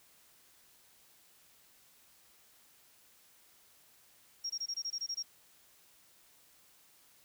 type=tone bursts; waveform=sine; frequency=5588 Hz; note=F8; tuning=in tune; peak=-34 dBFS; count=10; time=4.44-5.228 s; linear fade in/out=10 ms; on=59 ms; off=22 ms; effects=white hiss -64 dBFS RMS until 7.24 s